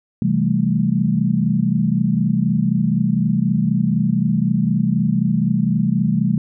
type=chord; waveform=sine; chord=A minor seventh; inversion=first; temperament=equal; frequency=130.81 / 164.81 / 196 / 220 Hz; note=C3 / E3 / G3 / A3; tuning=0 / 0 / 0 / 0 cents; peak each=-22 / -20 / -19 / -20 dBFS; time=0.22-6.38 s; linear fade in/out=2 ms; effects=none